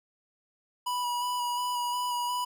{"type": "tone with vibrato", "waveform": "square", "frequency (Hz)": 978, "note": "B5", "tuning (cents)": -17, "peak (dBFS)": -29, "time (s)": [0.86, 2.45], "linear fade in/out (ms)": 10, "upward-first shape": "square", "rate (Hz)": 2.8, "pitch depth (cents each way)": 15, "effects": []}